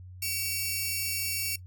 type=tone pair together; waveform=5% pulse; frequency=2273 / 2705 Hz; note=C#7 / E7; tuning=+43 / +44 cents; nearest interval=minor third; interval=301 cents; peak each=-23 dBFS; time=0.22-1.56 s; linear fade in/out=5 ms; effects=noise-tail reverb RT60 0.1 s tail -18 dB re dry + added 91 Hz sine -43 dBFS peak until 1.66 s